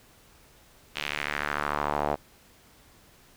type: tone with band-pass filter sweep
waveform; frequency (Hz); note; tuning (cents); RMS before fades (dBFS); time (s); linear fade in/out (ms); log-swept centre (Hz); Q
sawtooth; 73.42; D2; 0; -30; 0.95-2.16; 20; 3000 to 690; 2.1
effects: pink hiss -57 dBFS RMS until 3.36 s